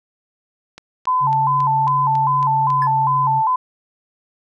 click train, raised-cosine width 0.2 ms, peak -19 dBFS, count 8, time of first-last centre 0.78-2.703 s, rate 3.64 Hz
sine tone with vibrato, 946 Hz, A#5, 25 cents sharp, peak -14 dBFS, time 1.07-3.56 s, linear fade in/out 5 ms, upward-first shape square, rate 2.5 Hz, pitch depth 120 cents each way
sine tone with pitch glide, 138.7 to 136.95 Hz, C#3 to C#3, +1 to -21 cents, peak -23 dBFS, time 1.2-3.43 s, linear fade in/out 50 ms, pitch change -22 cents, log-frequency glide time 2.67-2.84 s
triangle tone with exponential decay, 1717 Hz, A6, 43 cents flat, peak -21 dBFS, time 2.82-2.93 s, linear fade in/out 1 ms, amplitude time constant 23 ms
effects none

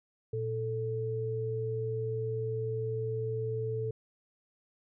sine tone pair together, 116.54 / 440 Hz, A#2 / A4, 0 / 0 cents, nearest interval octave + major seventh, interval 2300 cents, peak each -34 / -33 dBFS, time 0.33-3.91 s, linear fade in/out 5 ms, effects none

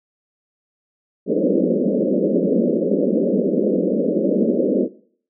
pink band-pass noise, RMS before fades -18 dBFS, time 1.26-4.89 s, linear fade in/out 50 ms, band 180 to 580 Hz, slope 96 dB/octave, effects noise-tail reverb RT60 0.5 s tail -18 dB re dry

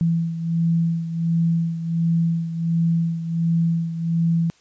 sine beating tone pair, 166.2 / 167.6 Hz, E3 / E3, +15 / +29 cents, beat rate 1.4 Hz, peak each -19 / -25 dBFS, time 0.01-4.5 s, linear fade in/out 0 ms, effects white hiss -57 dBFS RMS until 4.6 s + resampled to 16000 Hz

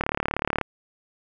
click train, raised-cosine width 0.5 ms, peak -8 dBFS, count 23, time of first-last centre 0.01-0.613 s, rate 36.5 Hz, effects none

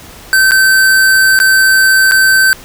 square tone with dropouts, 1544 Hz, G6, 27 cents flat, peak -6 dBFS, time 0.33-2.53 s, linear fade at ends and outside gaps 0 ms, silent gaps 0.51-0.518 / 1.39-1.401 / 2.112-2.119 s, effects pink hiss -34 dBFS RMS until 2.64 s

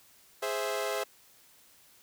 sawtooth chord, Ab augmented, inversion none, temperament equal, 415.3 / 523.3 / 659.3 Hz, Ab4 / C5 / E5, 0 / 0 / 0 cents, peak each -31 dBFS, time 0.42-1.04 s, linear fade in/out 10 ms, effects white hiss -60 dBFS RMS until 2.02 s

